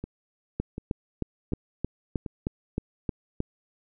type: two click trains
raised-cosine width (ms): 3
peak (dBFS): -14 / -21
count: 10 / 4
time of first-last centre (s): 0.6-3.404 / 0.04-2.262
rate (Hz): 3.21 / 1.35
effects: none